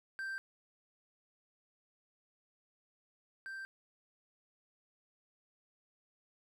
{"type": "tone pair in turn", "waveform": "triangle", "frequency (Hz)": [1568, 1568], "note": ["G6", "G6"], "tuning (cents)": [0, 0], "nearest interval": "unison", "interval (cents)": 0, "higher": "neither", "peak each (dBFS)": [-36, -40], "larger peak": "first", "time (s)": [[0.19, 0.38], [3.46, 3.65]], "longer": "neither", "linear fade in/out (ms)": 0, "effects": []}